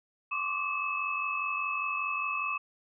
sine tone cluster, 1058 / 1150 / 1195 / 2592 Hz, C6 / D6 / D6 / E7, +19 / -37 / +30 / -30 cents, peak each -39 / -34 / -40 / -32 dBFS, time 0.31-2.58 s, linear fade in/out 10 ms, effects none

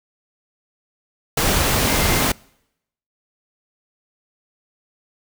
sine tone in noise, 2093 Hz, C7, in tune, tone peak -29 dBFS, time 1.88-2.23 s, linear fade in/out 5 ms, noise pink, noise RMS -18 dBFS, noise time 1.37-2.32 s, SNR -14 dB, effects noise-tail reverb RT60 0.8 s tail -26 dB re dry

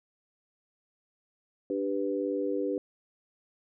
sine chord, G major, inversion second, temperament equal, 293.7 / 392 / 493.9 Hz, D4 / G4 / B4, 0 / 0 / 0 cents, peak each -32 / -32 / -32 dBFS, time 1.7-2.78 s, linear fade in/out 2 ms, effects none

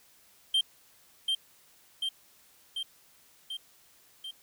triangle tone with echo, 3157 Hz, G7, 12 cents sharp, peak -21 dBFS, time 0.54-0.61 s, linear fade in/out 5 ms, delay 740 ms, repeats 5, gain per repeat -3 dB, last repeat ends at 4.31 s, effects white hiss -61 dBFS RMS until 4.42 s

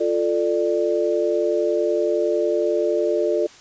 sine chord, D minor, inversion first, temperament equal with one note detuned, 349.2 / 440 / 593.1 Hz, F4 / A4 / D5, 0 / 0 / +17 cents, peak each -22 dBFS, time 0-3.47 s, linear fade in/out 10 ms, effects white hiss -46 dBFS RMS until 3.6 s + resampled to 16000 Hz

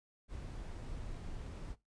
brown noise, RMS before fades -44 dBFS, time 0.28-1.76 s, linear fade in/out 50 ms, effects noise-tail reverb RT60 0.2 s tail -19 dB re dry + resampled to 22050 Hz

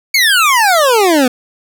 25% pulse exponential sweep, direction down, 2263 to 242.1 Hz, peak -4 dBFS, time 0.14-1.28 s, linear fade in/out 5 ms, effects none

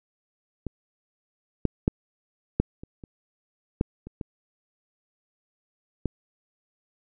clicks, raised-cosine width 3 ms, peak -18 / -8 / -7 / -7 / -26 / -28 / -8 / -26 / -20 / -13 dBFS, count 10, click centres 0.667 / 1.653 / 1.879 / 2.6 / 2.835 / 3.038 / 3.811 / 4.07 / 4.212 / 6.057 s, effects none

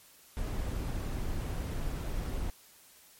brown noise, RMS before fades -34 dBFS, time 0.37-2.5 s, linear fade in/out 0 ms, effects white hiss -58 dBFS RMS until 3.19 s + MP3 64 kbps

